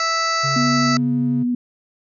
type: harmonic tone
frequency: 658 Hz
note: E5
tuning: 3 cents flat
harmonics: 1 / 2 / 3 / 4 / 6 / 7 / 8 / 9 / 10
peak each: -29 / -20 / -25 / -34 / -34 / -25 / -33 / -34 / -33 dBFS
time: 0-0.97 s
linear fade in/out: 2 ms
type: tone with pitch glide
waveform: triangle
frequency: 138.59 to 137.55 Hz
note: C#3 to C#3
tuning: 0 to -13 cents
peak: -21 dBFS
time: 0.43-1.44 s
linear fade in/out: 20 ms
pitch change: -13 cents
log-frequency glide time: 0.77-1.18 s
type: tone with vibrato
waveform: sine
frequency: 244.6 Hz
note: B3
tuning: 16 cents flat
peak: -17 dBFS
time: 0.56-1.55 s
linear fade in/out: 5 ms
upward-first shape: sine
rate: 12 Hz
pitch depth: 14 cents each way
effects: none